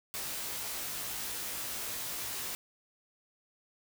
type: noise with comb filter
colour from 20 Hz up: white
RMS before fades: -38 dBFS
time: 0.14-2.55 s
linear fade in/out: 0 ms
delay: 18 ms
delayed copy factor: +0.9
effects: none